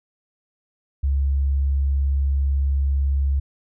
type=tone; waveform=sine; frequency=69 Hz; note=C#2; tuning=7 cents flat; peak=-17 dBFS; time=1.03-3.4 s; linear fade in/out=10 ms; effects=none